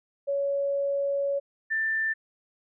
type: tone pair in turn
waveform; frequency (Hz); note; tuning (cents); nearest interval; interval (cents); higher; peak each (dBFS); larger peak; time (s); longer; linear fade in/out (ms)
sine; 560 / 1777.9; C#5 / A6; +18 / +18; octave + minor sixth; 2000; second; -24; neither; 0.27-1.4 / 1.7-2.14; first; 20
effects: none